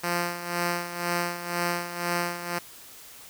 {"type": "tone with tremolo", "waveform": "5% pulse", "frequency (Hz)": 174, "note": "F3", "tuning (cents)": -6, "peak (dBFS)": -13, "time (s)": [0.03, 2.59], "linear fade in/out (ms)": 10, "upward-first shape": "sine", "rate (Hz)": 2, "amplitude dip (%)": 70, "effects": ["white hiss -47 dBFS RMS until 3.29 s"]}